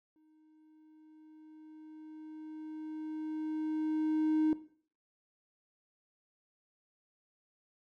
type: tone with exponential growth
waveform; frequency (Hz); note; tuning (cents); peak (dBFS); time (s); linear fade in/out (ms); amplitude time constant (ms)
triangle; 311.1; D#4; 0; -23; 0.16-4.53; 1; 950
effects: noise-tail reverb RT60 0.5 s tail -17 dB re dry + tanh soft clip ceiling -19 dBFS